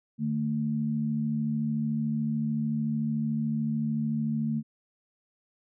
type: tone pair together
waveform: sine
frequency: 150 / 223.6 Hz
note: D3 / A3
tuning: +37 / +28 cents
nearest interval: perfect fifth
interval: 691 cents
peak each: -31 / -27 dBFS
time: 0.18-4.63 s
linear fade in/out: 50 ms
effects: none

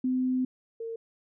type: tone pair in turn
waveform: sine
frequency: 255.8 / 455.8 Hz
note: C4 / A#4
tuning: -39 / -39 cents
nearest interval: minor seventh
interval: 1000 cents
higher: second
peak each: -24 / -33 dBFS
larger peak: first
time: 0.04-0.45 / 0.8-0.96 s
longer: first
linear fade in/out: 5 ms
effects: none

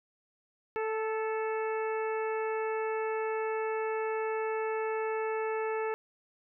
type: harmonic tone with a mistuned harmonic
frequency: 440 Hz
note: A4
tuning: in tune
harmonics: 1 / 2 / 3 / 4 / 5 / 6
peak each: -31 / -37 / -41 / -43 / -45 / -47 dBFS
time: 0.76-5.94 s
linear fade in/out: 0 ms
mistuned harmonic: 4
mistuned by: -21 cents
effects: none

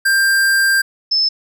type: tone pair in turn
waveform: square / sine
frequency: 1587 / 5248 Hz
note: G6 / E8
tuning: +21 / -9 cents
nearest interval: octave + major sixth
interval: 2070 cents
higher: second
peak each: -12 dBFS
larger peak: neither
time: 0.05-0.82 / 1.11-1.29 s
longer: first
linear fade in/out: 10 ms
effects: none

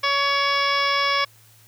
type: harmonic tone with a mistuned harmonic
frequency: 562 Hz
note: C#5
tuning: 24 cents sharp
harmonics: 1 / 2 / 3 / 4 / 5 / 6 / 7 / 8 / 9 / 10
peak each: -29 / -22 / -28 / -25 / -33 / -28 / -36 / -39 / -31 / -31 dBFS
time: 0.03-1.25 s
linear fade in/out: 10 ms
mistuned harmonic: 10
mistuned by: -60 cents
effects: added 110 Hz sine -54 dBFS peak until 1.67 s + white hiss -54 dBFS RMS until 1.67 s

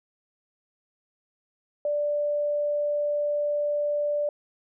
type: tone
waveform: sine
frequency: 587.3 Hz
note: D5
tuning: in tune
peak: -23 dBFS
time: 1.85-4.29 s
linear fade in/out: 2 ms
effects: none

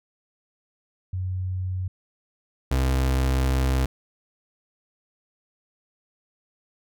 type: tone pair in turn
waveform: sine / 35% pulse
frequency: 92.5 / 65.41 Hz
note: F#2 / C2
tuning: 0 / 0 cents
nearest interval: tritone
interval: 600 cents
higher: first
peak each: -25 / -18 dBFS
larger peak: second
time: 1.13-1.88 / 2.71-3.86 s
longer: second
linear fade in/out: 5 ms
effects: none

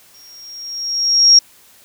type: tone with exponential growth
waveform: sine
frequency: 5588 Hz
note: F8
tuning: in tune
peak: -3 dBFS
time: 0.14-1.39 s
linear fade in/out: 5 ms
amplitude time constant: 270 ms
effects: white hiss -48 dBFS RMS until 1.84 s

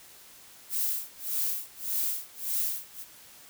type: noise with tremolo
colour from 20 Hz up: violet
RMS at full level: -28 dBFS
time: 0.69-3.05 s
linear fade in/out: 50 ms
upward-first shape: sine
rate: 1.7 Hz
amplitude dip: 100%
effects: white hiss -52 dBFS RMS until 3.49 s

